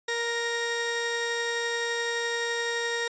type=tone pair together; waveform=sawtooth; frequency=469.1 / 1864.7 Hz; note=A#4 / A#6; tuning=+11 / 0 cents; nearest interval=2 octaves; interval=2389 cents; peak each=-26 dBFS; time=0.08-3.08 s; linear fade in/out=5 ms; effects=resampled to 16000 Hz